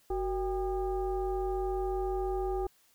sine tone with frequency modulation, 373.9 Hz, F#4, 18 cents sharp, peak -29 dBFS, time 0.1-2.67 s, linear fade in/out 5 ms, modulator 421 Hz, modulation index 0.95, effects white hiss -66 dBFS RMS until 2.94 s

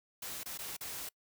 white noise with dropouts, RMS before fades -42 dBFS, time 0.22-1.09 s, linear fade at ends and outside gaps 5 ms, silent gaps 0.434-0.458 / 0.576-0.588 / 0.767-0.808 s, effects noise-tail reverb RT60 0.1 s tail -26 dB re dry

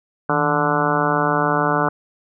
harmonic tone with a mistuned harmonic, 146.83 Hz, D3, in tune, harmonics 1 / 2 / 3 / 4 / 5 / 6 / 7 / 8 / 9 / 10, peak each -25 / -25 / -25 / -25 / -25 / -25 / -25 / -25 / -25 / -25 dBFS, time 0.29-1.89 s, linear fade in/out 5 ms, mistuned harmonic 1, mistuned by +140 cents, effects none

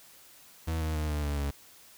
40% pulse tone with pitch steps, 80.9 / 78.78 / 76.71 / 74.7 / 72.74 / 70.84 Hz, E2 / D#2 / D#2 / D2 / D2 / C#2, -32 / +22 / -24 / +30 / -16 / +38 cents, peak -28 dBFS, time 0.67-1.51 s, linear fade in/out 10 ms, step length 140 ms, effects white hiss -55 dBFS RMS until 1.97 s

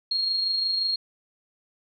sine tone with amplitude modulation, 4261 Hz, C8, 31 cents sharp, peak -21 dBFS, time 0.11-0.96 s, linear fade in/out 5 ms, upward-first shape sine, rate 25.7 Hz, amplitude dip 35%, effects none

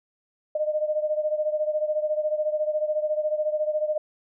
sine beating tone pair, 607 / 621 Hz, D#5 / D#5, -43 / -3 cents, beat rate 14 Hz, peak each -24 / -28 dBFS, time 0.55-3.98 s, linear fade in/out 5 ms, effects none

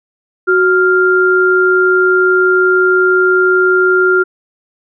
sine tone pair together, 370 / 1395.6 Hz, F#4 / F6, 0 / -2 cents, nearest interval octave + major seventh, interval 2298 cents, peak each -10 / -10 dBFS, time 0.47-4.24 s, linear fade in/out 20 ms, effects none

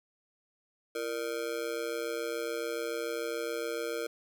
square tone with amplitude modulation, 466.2 Hz, A#4, in tune, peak -29 dBFS, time 0.95-4.07 s, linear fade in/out 5 ms, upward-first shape sine, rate 127 Hz, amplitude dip 100%, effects none

